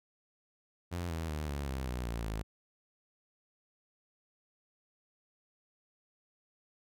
sawtooth tone with pitch steps, 87.31 / 81.46 / 76.01 / 70.92 / 66.17 / 61.74 / 57.6 / 53.75 Hz, F2 / E2 / D#2 / C#2 / C2 / B1 / A#1 / A1, 0 / -20 / -40 / +40 / +20 / 0 / -20 / -40 cents, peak -31 dBFS, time 0.91-2.43 s, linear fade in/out 20 ms, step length 190 ms, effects none

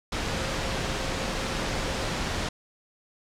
sine tone in noise, 531 Hz, C5, 25 cents sharp, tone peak -39 dBFS, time 0.28-2.15 s, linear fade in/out 5 ms, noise pink, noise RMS -29 dBFS, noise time 0.12-2.49 s, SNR -13 dB, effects low-pass 6000 Hz 12 dB/octave

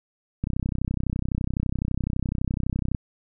click train, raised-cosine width 5 ms, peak -13 dBFS, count 81, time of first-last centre 0.44-2.948 s, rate 31.9 Hz, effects none

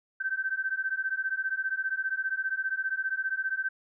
sine beating tone pair, 1541 / 1556 Hz, G6 / G6, -30 / -13 cents, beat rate 15 Hz, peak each -31 dBFS, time 0.2-3.69 s, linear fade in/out 10 ms, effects none

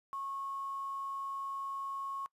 sine tone with quantisation, 1095 Hz, C#6, 22 cents flat, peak -37 dBFS, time 0.13-2.26 s, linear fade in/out 0 ms, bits 10, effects noise-tail reverb RT60 0.1 s tail -22 dB re dry + resampled to 32000 Hz

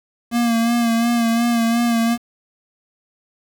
square tone with vibrato, 233.1 Hz, A#3, in tune, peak -16 dBFS, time 0.31-2.18 s, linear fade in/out 50 ms, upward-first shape sine, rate 2.8 Hz, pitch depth 36 cents each way, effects 7-bit

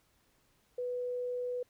sine tone, 493.9 Hz, B4, in tune, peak -33 dBFS, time 0.78-1.63 s, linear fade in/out 5 ms, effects pink hiss -71 dBFS RMS until 1.69 s

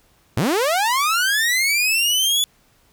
sawtooth linear sweep, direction up, 92.5 to 3460 Hz, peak -13 dBFS, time 0.37-2.44 s, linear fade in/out 0 ms, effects pink hiss -58 dBFS RMS until 2.92 s

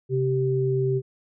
sine tone pair together, 132.4 / 388.1 Hz, C3 / G4, +21 / -17 cents, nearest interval octave + perfect fifth, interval 1862 cents, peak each -23 dBFS, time 0.09-1.02 s, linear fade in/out 50 ms, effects none

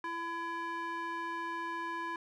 square tone with band-pass filter, 335.7 Hz, E4, 32 cents sharp, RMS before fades -38 dBFS, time 0.04-2.16 s, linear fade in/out 2 ms, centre 1300 Hz, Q 5.3, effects none

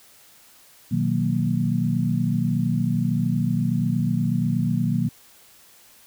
sine chord, B major seventh, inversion none, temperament equal with one note detuned, 123.47 / 156.56 / 185 / 233.1 Hz, B2 / D#3 / F#3 / A#3, 0 / +11 / 0 / 0 cents, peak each -25 dBFS, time 0.91-5.09 s, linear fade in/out 10 ms, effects white hiss -52 dBFS RMS until 6.06 s

